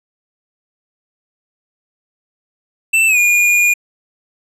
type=tone with pitch glide; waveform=square; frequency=2666 to 2431 Hz; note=E7 to D#7; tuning=+19 to -41 cents; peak=-10 dBFS; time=2.93-3.74 s; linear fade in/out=10 ms; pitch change=-160 cents; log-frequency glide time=3.07-3.18 s; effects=low-pass 12000 Hz 12 dB/octave